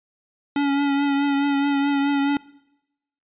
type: tone with vibrato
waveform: square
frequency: 281.7 Hz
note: C#4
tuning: 28 cents sharp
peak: -19 dBFS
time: 0.56-2.37 s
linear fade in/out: 2 ms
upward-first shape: triangle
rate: 4.7 Hz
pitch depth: 30 cents each way
effects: noise-tail reverb RT60 0.9 s tail -22 dB re dry + resampled to 8000 Hz